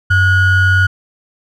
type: ring-modulated tone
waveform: triangle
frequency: 770 Hz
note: G5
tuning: 31 cents flat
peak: -3 dBFS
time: 0.1-0.87 s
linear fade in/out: 10 ms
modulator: 676 Hz
effects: none